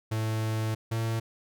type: tone pair in turn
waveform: 45% pulse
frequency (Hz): 110 / 113.09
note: A2 / A2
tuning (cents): 0 / +48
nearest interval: unison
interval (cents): 48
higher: second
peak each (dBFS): -27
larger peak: neither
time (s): 0.11-0.75 / 0.91-1.2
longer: first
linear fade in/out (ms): 10
effects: none